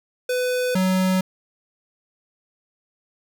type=tone pair in turn; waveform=square; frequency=500 / 186.59 Hz; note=B4 / F#3; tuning=+21 / +15 cents; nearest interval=octave + perfect fourth; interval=1706 cents; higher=first; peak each=-21 / -18 dBFS; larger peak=second; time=0.29-0.75 / 0.75-1.21 s; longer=neither; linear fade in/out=5 ms; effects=none